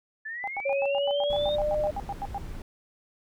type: linear sweep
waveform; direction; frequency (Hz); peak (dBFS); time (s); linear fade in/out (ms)
sine; up; 1726 to 3732; -33; 0.25-1.56; 10
type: tone bursts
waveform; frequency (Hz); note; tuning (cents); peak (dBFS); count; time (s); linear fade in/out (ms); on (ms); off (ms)
sine; 802; G5; +39; -29; 16; 0.44-2.38; 0; 35; 92
type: tone with pitch glide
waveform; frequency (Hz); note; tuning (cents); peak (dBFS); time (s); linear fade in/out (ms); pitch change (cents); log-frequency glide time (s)
sine; 554.4 to 604.6; C#5 to D#5; 0 to -50; -24; 0.65-1.91; 10; +150; 0.79-1.74
type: noise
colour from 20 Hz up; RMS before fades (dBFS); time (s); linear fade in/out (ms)
brown; -38; 1.3-2.62; 2
effects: none